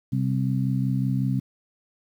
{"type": "harmonic tone", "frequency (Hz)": 65.41, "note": "C2", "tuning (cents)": 0, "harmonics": [2, 3, 4], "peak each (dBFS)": [-23, -27, -29], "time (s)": [0.12, 1.4], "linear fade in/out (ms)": 10, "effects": ["9-bit"]}